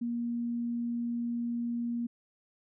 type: tone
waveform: sine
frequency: 236.7 Hz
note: A#3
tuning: 27 cents sharp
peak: -30 dBFS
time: 0.01-2.07 s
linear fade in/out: 10 ms
effects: none